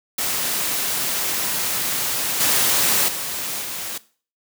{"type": "noise with level steps", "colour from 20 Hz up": "white", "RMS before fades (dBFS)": [-23, -18, -27, -29], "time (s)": [0.18, 3.98], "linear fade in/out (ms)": 5, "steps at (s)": [2.4, 3.08, 3.61], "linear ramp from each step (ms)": 5, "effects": ["noise-tail reverb RT60 0.4 s tail -18 dB re dry", "high-pass 100 Hz 12 dB/octave"]}